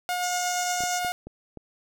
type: tone with tremolo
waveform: sawtooth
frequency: 718 Hz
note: F5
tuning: 48 cents sharp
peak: -21 dBFS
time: 0.09-1.12 s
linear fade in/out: 0 ms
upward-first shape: triangle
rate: 8.5 Hz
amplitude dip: 25%
type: band-pass noise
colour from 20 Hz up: white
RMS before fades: -34 dBFS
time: 0.22-1 s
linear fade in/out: 20 ms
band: 5300 to 7600 Hz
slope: 96 dB/octave
type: clicks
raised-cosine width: 2 ms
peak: -26 dBFS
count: 5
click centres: 0.806 / 0.837 / 1.048 / 1.27 / 1.573 s
effects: none